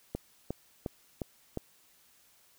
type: click train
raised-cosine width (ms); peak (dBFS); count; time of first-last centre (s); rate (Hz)
2; -20; 5; 0.15-1.573; 2.81
effects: white hiss -64 dBFS RMS until 2.58 s